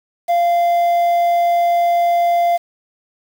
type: tone with quantisation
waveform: triangle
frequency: 692 Hz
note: F5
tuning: 16 cents flat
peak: -10 dBFS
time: 0.28-2.58 s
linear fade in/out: 20 ms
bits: 6
effects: none